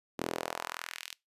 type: tone with high-pass filter sweep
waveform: sawtooth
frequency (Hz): 41.68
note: E1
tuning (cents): +20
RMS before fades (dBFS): -39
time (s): 0.18-1.15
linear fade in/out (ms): 20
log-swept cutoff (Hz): 280 to 3400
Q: 1.4
effects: noise-tail reverb RT60 0.2 s tail -23 dB re dry + resampled to 32000 Hz